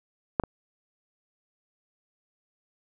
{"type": "clicks", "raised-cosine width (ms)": 1, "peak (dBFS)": [-8, -17], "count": 2, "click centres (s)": [0.398, 0.437], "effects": []}